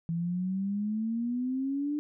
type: exponential sweep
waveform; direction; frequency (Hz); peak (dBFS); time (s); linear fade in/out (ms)
sine; up; 164.81 to 299.3; -28; 0.09-1.99; 0
effects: none